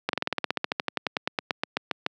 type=slowing click train; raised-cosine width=0.3 ms; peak=-8 dBFS; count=24; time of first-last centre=0.09-2.064 s; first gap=42 ms; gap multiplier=1.06; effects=high-pass 200 Hz 12 dB/octave